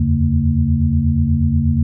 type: tone cluster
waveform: sine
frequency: 79.6 / 87.9 / 140.4 / 228.6 Hz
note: D#2 / F2 / C#3 / A#3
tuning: +40 / +12 / +22 / -34 cents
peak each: -18 dBFS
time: 0-1.83 s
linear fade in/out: 5 ms
effects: none